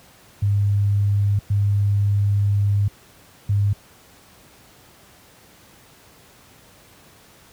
sine tone bursts at uneven times, 101.3 Hz, G#2, 43 cents flat, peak -15 dBFS, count 3, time 0.42-1.39 / 1.5-2.88 / 3.49-3.73 s, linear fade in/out 5 ms, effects pink hiss -50 dBFS RMS until 7.52 s + high-pass 60 Hz 12 dB/octave

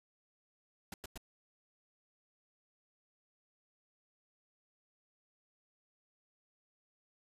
pink noise bursts, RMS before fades -45 dBFS, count 3, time 0.92-1.176 s, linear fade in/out 2 ms, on 20 ms, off 98 ms, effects resampled to 32000 Hz

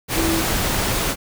sine tone in noise, 327.6 Hz, E4, 11 cents flat, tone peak -20 dBFS, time 0.14-0.43 s, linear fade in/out 50 ms, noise pink, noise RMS -21 dBFS, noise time 0.08-1.16 s, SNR -2 dB, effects none

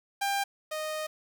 sawtooth tone pair in turn, 796 / 619.4 Hz, G5 / D#5, +26 / -8 cents, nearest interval major third, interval 434 cents, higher first, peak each -23 / -28 dBFS, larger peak first, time 0.21-0.44 / 0.71-1.07 s, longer second, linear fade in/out 10 ms, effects 9-bit

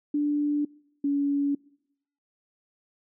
sine tone pair in turn, 293.1 / 283.4 Hz, D4 / C#4, -3 / +38 cents, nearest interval minor second, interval 59 cents, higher first, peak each -22 dBFS, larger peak neither, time 0.14-0.65 / 1.04-1.55 s, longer neither, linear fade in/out 5 ms, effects noise-tail reverb RT60 0.8 s tail -25 dB re dry

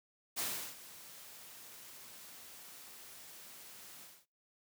white noise with ADSR envelope, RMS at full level -36 dBFS, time 0.36-4.26 s, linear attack 26 ms, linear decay 360 ms, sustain -17 dB, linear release 240 ms, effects noise-tail reverb RT60 0.3 s tail -25 dB re dry + high-pass 100 Hz 12 dB/octave

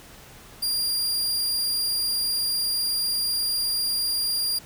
sawtooth tone, 4792 Hz, D8, 34 cents sharp, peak -20 dBFS, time 0.62-4.59 s, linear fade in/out 10 ms, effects pink hiss -47 dBFS RMS until 4.65 s

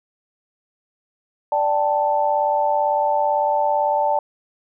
sine chord, D suspended fourth, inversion none, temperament just, 587.3 / 783.1 / 881 Hz, D5 / G5 / A5, 0 / -2 / +2 cents, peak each -21 / -23 / -19 dBFS, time 1.52-4.19 s, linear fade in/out 2 ms, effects none

